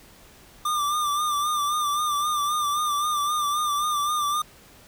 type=tone with vibrato; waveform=square; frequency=1191 Hz; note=D6; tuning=24 cents sharp; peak=-23 dBFS; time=0.65-4.42 s; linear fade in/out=5 ms; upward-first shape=sine; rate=3.8 Hz; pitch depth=48 cents each way; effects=pink hiss -51 dBFS RMS until 4.87 s